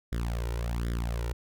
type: tone with flanger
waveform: sawtooth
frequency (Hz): 58.27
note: A#1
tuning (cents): 0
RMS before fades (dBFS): -31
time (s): 0.12-1.33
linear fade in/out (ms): 5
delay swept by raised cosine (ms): 0.56 to 2.16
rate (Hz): 1.3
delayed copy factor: +0.95
effects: none